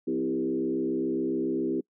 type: tone with frequency modulation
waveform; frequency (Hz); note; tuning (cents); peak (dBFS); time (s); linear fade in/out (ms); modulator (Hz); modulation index
sine; 326.8; E4; -15; -25; 0.07-1.81; 10; 67.2; 1.3
effects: noise-tail reverb RT60 0.1 s tail -25 dB re dry